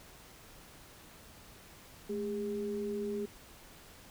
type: tone pair together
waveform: sine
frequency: 215.4 / 406.6 Hz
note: A3 / G#4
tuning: -37 / -37 cents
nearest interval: major seventh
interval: 1100 cents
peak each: -38 / -35 dBFS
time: 2.09-3.26 s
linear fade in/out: 10 ms
effects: pink hiss -55 dBFS RMS until 4.1 s